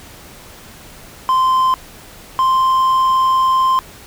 triangle tone pair in turn, 1038 / 1045.2 Hz, C6 / C6, -14 / -2 cents, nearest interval unison, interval 12 cents, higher second, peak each -9 dBFS, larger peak neither, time 1.29-1.74 / 2.39-3.79 s, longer second, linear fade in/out 0 ms, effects pink hiss -39 dBFS RMS until 4.06 s

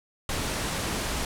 pink low-pass noise, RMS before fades -30 dBFS, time 0.29-1.25 s, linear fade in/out 2 ms, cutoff 11000 Hz, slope 24 dB/octave, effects none

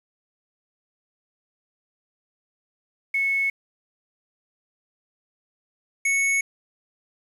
sine / square tone pair in turn, 2200 / 2210 Hz, C#7 / C#7, -14 / -6 cents, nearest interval unison, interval 8 cents, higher second, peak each -20 dBFS, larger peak neither, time 3.14-3.5 / 6.05-6.41 s, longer neither, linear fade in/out 5 ms, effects resampled to 32000 Hz + 8-bit

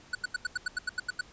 square tone bursts, 1480 Hz, F#6, in tune, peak -28 dBFS, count 11, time 0.13-1.211 s, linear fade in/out 5 ms, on 21 ms, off 85 ms, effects pink hiss -55 dBFS RMS until 1.32 s + resampled to 16000 Hz

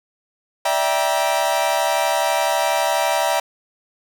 40% pulse chord, E half-diminished seventh, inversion third, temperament equal with one note detuned, 587.3 / 659.3 / 784 / 953 Hz, D5 / E5 / G5 / Bb5, 0 / 0 / 0 / +38 cents, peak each -23 / -21 / -22 / -22 dBFS, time 0.65-3.4 s, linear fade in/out 5 ms, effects none

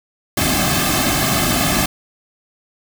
pink noise with comb filter, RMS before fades -17 dBFS, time 0.37-1.86 s, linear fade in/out 5 ms, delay 2.1 ms, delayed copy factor -0.9, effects none

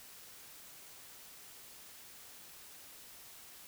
silence, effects white hiss -54 dBFS RMS until 3.67 s

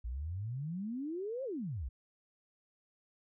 sine exponential two-way sweep, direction up then down, 55 to 554.4 to 55 Hz, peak -36 dBFS, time 0.04-1.89 s, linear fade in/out 10 ms, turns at 1.44 s, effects none

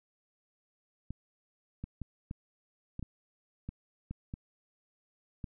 clicks, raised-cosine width 5 ms, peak -26 dBFS, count 10, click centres 1.106 / 1.84 / 2.017 / 2.311 / 2.994 / 3.027 / 3.69 / 4.11 / 4.339 / 5.442 s, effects none

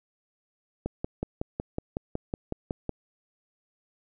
click train, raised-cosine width 2 ms, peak -16 dBFS, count 12, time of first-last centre 0.86-2.893 s, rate 5.41 Hz, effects none

